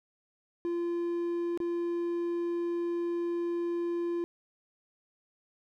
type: tone with dropouts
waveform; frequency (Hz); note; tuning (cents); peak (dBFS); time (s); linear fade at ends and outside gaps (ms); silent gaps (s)
triangle; 344; F4; -26; -27; 0.65-4.24; 0; 1.575-1.602
effects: none